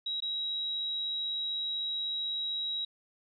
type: tone with dropouts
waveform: sine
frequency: 3849 Hz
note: B7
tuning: 45 cents flat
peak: -31 dBFS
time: 0.06-2.85 s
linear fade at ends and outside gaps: 5 ms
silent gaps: 0.204-0.222 s
effects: none